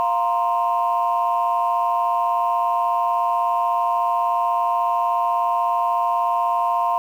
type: chord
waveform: sine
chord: F suspended fourth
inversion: none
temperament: just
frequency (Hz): 698.5 / 931.3 / 1047.7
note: F5 / Bb5 / C6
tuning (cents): 0 / -2 / +2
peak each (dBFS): -21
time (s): 0-6.98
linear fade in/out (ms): 0
effects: tanh soft clip ceiling -10 dBFS + 8-bit